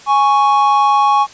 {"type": "tone pair together", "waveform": "triangle", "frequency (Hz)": [830.6, 1108.7], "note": ["G#5", "C#6"], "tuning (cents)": [0, 0], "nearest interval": "perfect fourth", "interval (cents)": 500, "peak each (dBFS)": -10, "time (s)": [0.06, 1.27], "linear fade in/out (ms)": 50, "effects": ["white hiss -39 dBFS RMS until 1.33 s", "resampled to 16000 Hz"]}